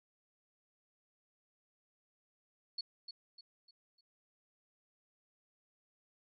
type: tone with echo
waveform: sine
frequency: 4389 Hz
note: C#8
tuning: 18 cents flat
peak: -36 dBFS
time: 2.78-2.81 s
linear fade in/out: 5 ms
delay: 300 ms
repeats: 4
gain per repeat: -8 dB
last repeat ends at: 4.01 s
effects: none